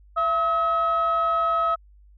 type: tone pair together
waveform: sine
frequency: 672 / 1282.6 Hz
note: E5 / E6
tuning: +33 / -48 cents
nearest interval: major seventh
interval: 1119 cents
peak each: -24 / -19 dBFS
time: 0.16-1.76 s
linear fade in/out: 20 ms
effects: tanh soft clip ceiling -15 dBFS + added 50 Hz sine -49 dBFS peak until 2.17 s